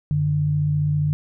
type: tone pair together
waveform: sine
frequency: 93.36 / 148.3 Hz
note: F#2 / D3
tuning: +16 / +17 cents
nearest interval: minor sixth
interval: 801 cents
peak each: -27 / -18 dBFS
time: 0.11-1.13 s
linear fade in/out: 0 ms
effects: none